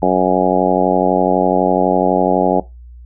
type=harmonic tone; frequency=92 Hz; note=F#2; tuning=9 cents flat; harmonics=2 / 3 / 4 / 5 / 6 / 7 / 8 / 9; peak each=-19 / -19 / -19 / -19 / -19 / -19 / -19 / -19 dBFS; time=0.02-2.6 s; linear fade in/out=5 ms; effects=noise-tail reverb RT60 0.2 s tail -19 dB re dry + added 60 Hz sine -34 dBFS peak until 3.05 s